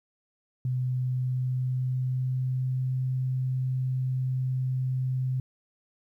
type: tone with pitch glide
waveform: sine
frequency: 127.1 to 129.25 Hz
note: C3 to C3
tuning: -50 to -21 cents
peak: -25 dBFS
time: 0.65-5.4 s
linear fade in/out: 2 ms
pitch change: +29 cents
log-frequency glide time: 0.98-2.93 s
effects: 11-bit

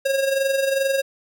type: tone with amplitude modulation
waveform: square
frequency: 543 Hz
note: C#5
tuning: 36 cents flat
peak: -17 dBFS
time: 0.05-1.02 s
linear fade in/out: 10 ms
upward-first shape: sine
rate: 22.5 Hz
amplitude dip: 55%
effects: none

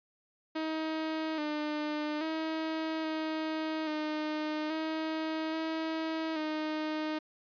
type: tone with pitch steps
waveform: sawtooth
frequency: 316.4 / 300.8 / 318.6 / 315.1 / 306.3 / 316.9 / 320.6 / 309.1 Hz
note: D#4 / D4 / D#4 / D#4 / D#4 / D#4 / E4 / D#4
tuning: +29 / +42 / +41 / +22 / -27 / +32 / -48 / -11 cents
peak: -28 dBFS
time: 0.55-7.19 s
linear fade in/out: 10 ms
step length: 830 ms
effects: resampled to 11025 Hz

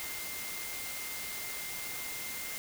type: tone in noise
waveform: sine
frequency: 2100 Hz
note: C7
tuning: 6 cents sharp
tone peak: -44 dBFS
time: 0-2.58 s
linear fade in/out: 0 ms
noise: white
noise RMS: -40 dBFS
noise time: 0-2.58 s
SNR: -7 dB
effects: none

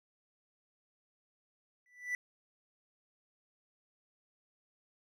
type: tone with exponential growth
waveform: triangle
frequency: 1975.5 Hz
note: B6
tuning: in tune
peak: -28 dBFS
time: 1.86-2.15 s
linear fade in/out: 1 ms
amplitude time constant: 61 ms
effects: none

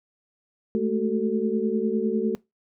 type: tone cluster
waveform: sine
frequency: 213.4 / 223.3 / 377.7 / 445 Hz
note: G#3 / A3 / F#4 / A4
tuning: +47 / +26 / +36 / +20 cents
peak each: -27 dBFS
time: 0.75-2.35 s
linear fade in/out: 0 ms
effects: noise-tail reverb RT60 0.2 s tail -22 dB re dry

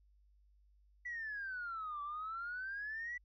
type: exponential two-way sweep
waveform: sine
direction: down then up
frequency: 1975.5 to 1152 to 1975.5 Hz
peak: -39 dBFS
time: 1.05-3.18 s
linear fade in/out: 10 ms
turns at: 2.02 s
effects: tanh soft clip ceiling -35 dBFS + added 50 Hz sine -65 dBFS peak until 3.24 s

